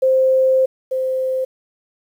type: tone pair in turn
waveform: sine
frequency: 523.3 / 520.4 Hz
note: C5 / C5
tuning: 0 / -9 cents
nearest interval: unison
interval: 9 cents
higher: first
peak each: -11 / -17 dBFS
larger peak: first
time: 0.02-0.66 / 0.91-1.45 s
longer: first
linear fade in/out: 10 ms
effects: 8-bit